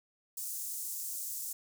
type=high-pass noise; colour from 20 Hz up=pink; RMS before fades=-39 dBFS; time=0.37-1.53 s; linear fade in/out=5 ms; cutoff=7100 Hz; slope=24 dB/octave; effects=none